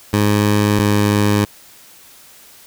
15% pulse tone pair in turn, 103.83 / 103.27 Hz, G#2 / G#2, 0 / -9 cents, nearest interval unison, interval 9 cents, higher first, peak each -6 dBFS, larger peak neither, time 0.13-0.79 / 0.79-1.45 s, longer neither, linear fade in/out 5 ms, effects white hiss -44 dBFS RMS until 2.66 s

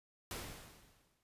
pink noise with exponential decay, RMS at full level -41 dBFS, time 0.31-1.23 s, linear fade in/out 1 ms, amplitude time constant 200 ms, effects resampled to 32000 Hz

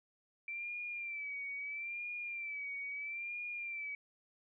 sine tone with vibrato, 2335 Hz, D7, 11 cents flat, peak -39 dBFS, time 0.48-3.95 s, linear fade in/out 2 ms, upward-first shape sine, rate 0.76 Hz, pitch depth 69 cents each way, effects none

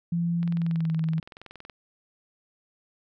sine tone with pitch glide, 170.4 to 160.84 Hz, F3 to E3, -42 to -42 cents, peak -23 dBFS, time 0.12-1.2 s, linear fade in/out 5 ms, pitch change -100 cents, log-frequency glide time 0.49-0.94 s
click train, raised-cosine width 0.3 ms, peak -27 dBFS, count 28, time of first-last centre 0.43-1.698 s, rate 21.3 Hz
effects none

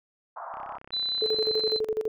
pink band-pass noise, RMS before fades -38 dBFS, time 0.36-0.78 s, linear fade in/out 10 ms, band 670 to 1300 Hz, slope 48 dB/octave
click train, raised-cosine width 0.5 ms, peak -31 dBFS, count 39, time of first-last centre 0.54-1.699 s, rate 32.8 Hz
sine tone with pitch glide, 4000 to 4072 Hz, B7 to C8, +21 to -48 cents, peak -26 dBFS, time 0.92-1.8 s, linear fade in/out 20 ms, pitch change +31 cents, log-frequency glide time 1.04-1.45 s
sine tone with tremolo, 435.5 Hz, A4, 18 cents flat, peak -23 dBFS, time 1.22-2.08 s, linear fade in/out 2 ms, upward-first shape square, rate 12 Hz, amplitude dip 80%
effects none

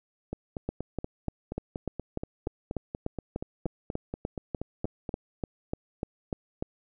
two click trains, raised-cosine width 2 ms, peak -20 / -17 dBFS, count 21 / 21, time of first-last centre 0.33-5.092 / 0.69-6.625 s, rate 4.2 / 3.37 Hz, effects none

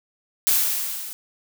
blue noise with level ramp, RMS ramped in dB -17 to -35 dBFS, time 0.47-1.13 s, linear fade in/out 0 ms, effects none

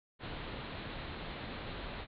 pink low-pass noise, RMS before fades -43 dBFS, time 0.19-2.07 s, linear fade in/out 50 ms, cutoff 4200 Hz, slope 96 dB/octave, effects none

